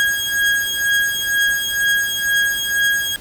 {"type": "beating tone pair", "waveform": "35% pulse", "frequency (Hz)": [1638, 1640.1], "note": ["G#6", "G#6"], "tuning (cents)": [-24, -22], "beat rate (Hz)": 2.1, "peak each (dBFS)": [-17, -18], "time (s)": [0, 3.16], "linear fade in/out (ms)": 0, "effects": ["pink hiss -40 dBFS RMS until 3.2 s"]}